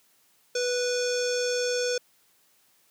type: tone with low-pass filter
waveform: square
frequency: 492.1 Hz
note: B4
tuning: 6 cents flat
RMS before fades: -27 dBFS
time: 0.55-1.98 s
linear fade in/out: 5 ms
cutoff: 6000 Hz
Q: 6.3
effects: white hiss -64 dBFS RMS until 2.9 s + high-pass 100 Hz 12 dB/octave